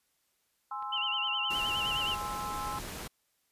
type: chord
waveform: sine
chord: Ab augmented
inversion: none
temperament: equal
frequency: 830.6 / 1046.5 / 1318.5 Hz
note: Ab5 / C6 / E6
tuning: 0 / 0 / 0 cents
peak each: -39 dBFS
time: 0.71-2.79 s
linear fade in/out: 5 ms
type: clicks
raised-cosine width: 0.3 ms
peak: -39 dBFS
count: 4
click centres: 0.825 / 0.979 / 1.274 / 2.194 s
type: tone with vibrato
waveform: sine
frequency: 2913 Hz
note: F#7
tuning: 28 cents flat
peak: -30 dBFS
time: 0.92-2.15 s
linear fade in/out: 10 ms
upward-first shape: sine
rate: 9.6 Hz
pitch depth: 110 cents each way
type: noise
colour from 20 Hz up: pink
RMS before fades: -41 dBFS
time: 1.5-3.08 s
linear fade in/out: 10 ms
effects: white hiss -75 dBFS RMS until 3.51 s + resampled to 32000 Hz